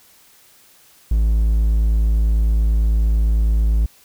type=tone; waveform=triangle; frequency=54.5 Hz; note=A1; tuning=16 cents flat; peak=-11 dBFS; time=1.11-3.86 s; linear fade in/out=5 ms; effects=white hiss -51 dBFS RMS until 4.04 s